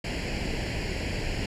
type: noise with comb filter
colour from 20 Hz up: pink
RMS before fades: -30 dBFS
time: 0.04-1.46 s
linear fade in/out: 5 ms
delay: 0.41 ms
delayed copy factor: +0.8
effects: low-pass 5000 Hz 12 dB/octave